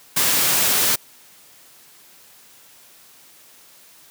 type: noise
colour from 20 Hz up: white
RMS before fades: -18 dBFS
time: 0.16-0.96 s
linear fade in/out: 10 ms
effects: white hiss -49 dBFS RMS until 4.1 s + high-pass 100 Hz 12 dB/octave